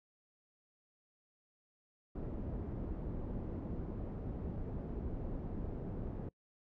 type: low-pass noise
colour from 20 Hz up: pink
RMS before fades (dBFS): -41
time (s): 2.15-6.29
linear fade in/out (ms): 5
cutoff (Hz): 410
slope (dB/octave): 12
effects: noise-tail reverb RT60 0.1 s tail -25 dB re dry